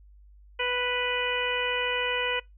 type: harmonic tone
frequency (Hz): 493.9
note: B4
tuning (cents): 0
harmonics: 1 / 2 / 3 / 4 / 5 / 6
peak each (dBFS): -31 / -34 / -34 / -33 / -31 / -32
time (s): 0.59-2.4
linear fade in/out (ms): 10
effects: noise-tail reverb RT60 0.2 s tail -25 dB re dry + added 50 Hz sine -50 dBFS peak until 2.57 s